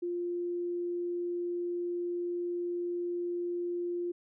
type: tone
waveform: sine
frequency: 349.8 Hz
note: F4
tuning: 3 cents sharp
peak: -31 dBFS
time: 0.02-4.12 s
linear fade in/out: 10 ms
effects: none